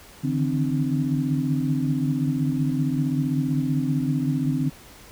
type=tone cluster; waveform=sine; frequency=145.9 / 151.3 / 161.4 / 260.4 / 300.9 Hz; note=D3 / D#3 / E3 / C4 / D4; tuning=-11 / -48 / -36 / -8 / +42 cents; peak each=-25 / -32 / -30 / -24 / -31 dBFS; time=0.23-4.7 s; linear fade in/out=20 ms; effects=pink hiss -47 dBFS RMS until 5.11 s